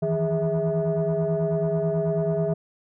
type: tone cluster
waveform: sine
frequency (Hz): 158.3 / 167.5 / 412.4 / 650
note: D#3 / E3 / G#4 / E5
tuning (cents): +30 / +28 / -12 / -24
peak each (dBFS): -25 / -27 / -25 / -25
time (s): 0.02-2.54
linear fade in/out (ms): 10
effects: tanh soft clip ceiling -16 dBFS